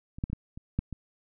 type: clicks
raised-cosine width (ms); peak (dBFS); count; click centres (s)
5; -29 / -16 / -27 / -18 / -29 / -14 / -24; 7; 0.185 / 0.239 / 0.3 / 0.331 / 0.575 / 0.79 / 0.927
effects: none